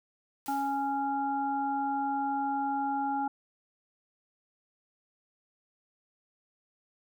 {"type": "noise with exponential decay", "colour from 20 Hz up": "white", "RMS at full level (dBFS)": -45, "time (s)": [0.46, 1.15], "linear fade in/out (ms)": 0, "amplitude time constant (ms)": 150}
{"type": "harmonic tone", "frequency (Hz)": 277.2, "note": "C#4", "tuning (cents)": 0, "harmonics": [1, 3, 5], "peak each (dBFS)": [-34, -29, -41], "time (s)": [0.48, 3.28], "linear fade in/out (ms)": 5}
{"effects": []}